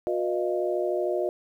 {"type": "tone cluster", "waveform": "sine", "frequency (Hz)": [361.3, 484.3, 610, 683], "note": ["F#4", "B4", "D#5", "F5"], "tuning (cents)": [-41, -34, -34, -39], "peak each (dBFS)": [-27, -33, -28, -34], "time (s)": [0.07, 1.29], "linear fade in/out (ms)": 0, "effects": ["10-bit"]}